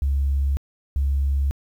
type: tone pair in turn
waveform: sine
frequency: 69.3 / 69.3 Hz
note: C#2 / C#2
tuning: 0 / 0 cents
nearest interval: unison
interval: 0 cents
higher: neither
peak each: -17 dBFS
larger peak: neither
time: 0.02-0.57 / 0.96-1.51 s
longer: neither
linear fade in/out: 0 ms
effects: tanh soft clip ceiling -14 dBFS + 9-bit